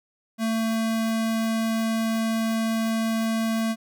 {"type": "tone", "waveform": "square", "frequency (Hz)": 224.3, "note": "A3", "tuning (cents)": 34, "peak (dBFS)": -23, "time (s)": [0.38, 3.76], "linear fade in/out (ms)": 50, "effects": []}